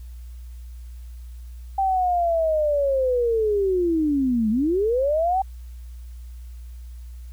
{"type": "linear two-way sweep", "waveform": "sine", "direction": "down then up", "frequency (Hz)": [784, 209.2, 784], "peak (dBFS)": -18, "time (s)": [1.78, 5.42], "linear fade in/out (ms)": 5, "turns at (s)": 4.5, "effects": ["added 60 Hz sine -35 dBFS peak until 7.32 s", "white hiss -59 dBFS RMS until 7.32 s"]}